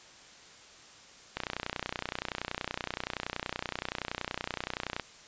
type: click train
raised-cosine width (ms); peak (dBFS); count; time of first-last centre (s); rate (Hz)
0.3; -16; 112; 1.37-4.997; 30.6
effects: white hiss -53 dBFS RMS until 5.27 s + resampled to 16000 Hz